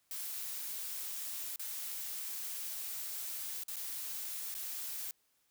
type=noise with dropouts; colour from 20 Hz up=blue; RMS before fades=-41 dBFS; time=0.11-5.11 s; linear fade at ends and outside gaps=1 ms; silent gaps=1.56-1.595 / 3.636-3.682 / 3.759-3.766 / 4.542-4.55 s; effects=white hiss -75 dBFS RMS until 5.5 s